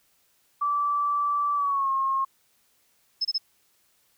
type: tone with pitch glide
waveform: sine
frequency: 1161 to 1077 Hz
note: D6 to C6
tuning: -20 to +50 cents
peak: -22 dBFS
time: 0.61-2.25 s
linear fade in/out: 10 ms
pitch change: -130 cents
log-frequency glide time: 1.55-1.9 s
type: tone bursts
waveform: sine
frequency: 5200 Hz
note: E8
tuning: 24 cents flat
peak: -22 dBFS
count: 3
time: 3.21-3.382 s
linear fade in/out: 10 ms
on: 40 ms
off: 26 ms
effects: white hiss -66 dBFS RMS until 4.17 s